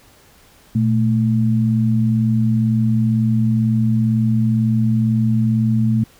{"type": "tone pair together", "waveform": "sine", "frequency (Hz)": [117.93, 220], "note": ["A#2", "A3"], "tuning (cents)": [21, 0], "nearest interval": "major seventh", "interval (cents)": 1079, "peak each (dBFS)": -16, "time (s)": [0.75, 6.04], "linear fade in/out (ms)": 5, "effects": ["pink hiss -50 dBFS RMS until 6.19 s"]}